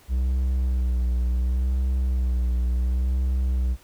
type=tone with vibrato; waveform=triangle; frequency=62.7 Hz; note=B1; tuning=27 cents sharp; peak=-18 dBFS; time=0.08-3.77 s; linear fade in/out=50 ms; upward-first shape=sine; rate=0.7 Hz; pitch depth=49 cents each way; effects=pink hiss -54 dBFS RMS until 3.83 s